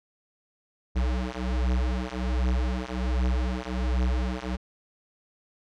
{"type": "beating tone pair", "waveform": "square", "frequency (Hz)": [61.74, 63.04], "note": ["B1", "B1"], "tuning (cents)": [0, 36], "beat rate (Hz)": 1.3, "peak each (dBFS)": -28, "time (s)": [0.95, 4.57], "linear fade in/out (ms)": 20, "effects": ["low-pass 5000 Hz 12 dB/octave"]}